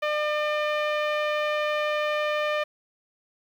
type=tone with low-pass filter; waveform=sawtooth; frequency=601 Hz; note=D5; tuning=40 cents sharp; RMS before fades=-26 dBFS; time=0.02-2.64 s; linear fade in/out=10 ms; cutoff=2600 Hz; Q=1.5; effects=9-bit